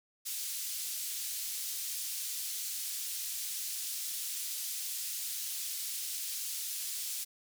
white band-pass noise, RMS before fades -38 dBFS, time 0.25-7.25 s, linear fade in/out 20 ms, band 3800 to 15000 Hz, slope 12 dB/octave, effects none

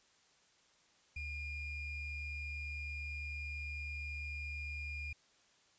triangle ring-modulated tone, 1244.5 Hz, D#6, in tune, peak -35 dBFS, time 1.16-5.13 s, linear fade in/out 5 ms, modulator 1170 Hz, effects white hiss -69 dBFS RMS until 5.78 s + resampled to 16000 Hz

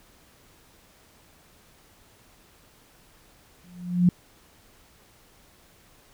sine tone with exponential growth, 177.6 Hz, F3, 29 cents sharp, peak -12 dBFS, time 3.64-4.09 s, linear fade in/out 2 ms, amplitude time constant 97 ms, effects pink hiss -57 dBFS RMS until 6.13 s

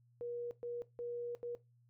sine tone bursts at uneven times, 478.6 Hz, A#4, 46 cents sharp, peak -39 dBFS, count 4, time 0.21-0.51 / 0.63-0.82 / 0.99-1.35 / 1.43-1.55 s, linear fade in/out 0 ms, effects noise-tail reverb RT60 0.2 s tail -17 dB re dry + added 120 Hz sine -66 dBFS peak until 1.89 s

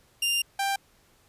sawtooth tone pair in turn, 2794 / 789.3 Hz, F7 / G5, 0 / +12 cents, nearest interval octave + minor seventh, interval 2188 cents, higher first, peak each -20 / -21 dBFS, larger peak first, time 0.22-0.42 / 0.59-0.76 s, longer first, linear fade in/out 5 ms, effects pink hiss -62 dBFS RMS until 1.28 s + resampled to 32000 Hz

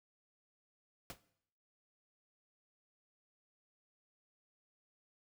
pink noise with exponential decay, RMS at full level -42 dBFS, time 1.1-1.19 s, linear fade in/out 1 ms, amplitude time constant 19 ms, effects noise-tail reverb RT60 0.7 s tail -17 dB re dry

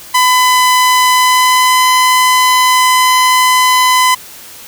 sawtooth tone with pitch glide, 1006 to 1012.4 Hz, B5 to B5, +32 to +43 cents, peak -3 dBFS, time 0.14-4.15 s, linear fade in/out 10 ms, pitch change +11 cents, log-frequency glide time 1.09-1.73 s, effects white hiss -33 dBFS RMS until 4.67 s

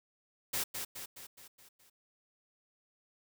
white noise with echo, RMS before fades -34 dBFS, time 0.53-0.64 s, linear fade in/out 10 ms, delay 210 ms, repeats 6, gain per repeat -5 dB, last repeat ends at 1.9 s, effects none

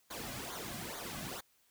pink noise with flanger, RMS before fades -43 dBFS, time 0.1-1.41 s, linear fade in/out 10 ms, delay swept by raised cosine 0.37 to 2.27 ms, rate 2.3 Hz, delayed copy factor -0.85, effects white hiss -71 dBFS RMS until 1.7 s

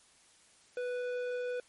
sine tone with tanh clipping, 493.9 Hz, B4, in tune, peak -35 dBFS, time 0.77-1.6 s, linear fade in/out 2 ms, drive 12 dB, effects white hiss -63 dBFS RMS until 1.68 s + MP3 48 kbps

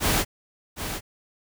pink noise with echo, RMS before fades -22 dBFS, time 0-0.25 s, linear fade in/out 50 ms, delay 760 ms, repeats 1, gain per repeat -9 dB, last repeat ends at 1.01 s, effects none

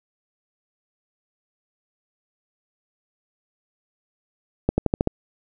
accelerating click train, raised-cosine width 2 ms, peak -5 dBFS, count 6, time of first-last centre 4.69-5.074 s, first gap 90 ms, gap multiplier 0.92, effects none

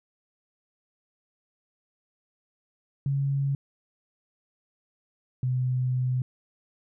sine tone pair in turn, 138.7 / 127.07 Hz, C#3 / B2, +1 / +50 cents, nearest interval major second, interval 151 cents, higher first, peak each -23 dBFS, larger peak neither, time 3.06-3.55 / 5.43-6.22 s, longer second, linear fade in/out 2 ms, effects none

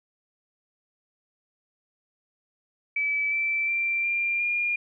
sine tone with pitch steps, 2301 / 2329 / 2358 / 2386 / 2415 Hz, D7 / D7 / D7 / D7 / D7, -36 / -15 / +6 / +27 / +48 cents, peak -23 dBFS, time 2.96-4.76 s, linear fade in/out 5 ms, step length 360 ms, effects none

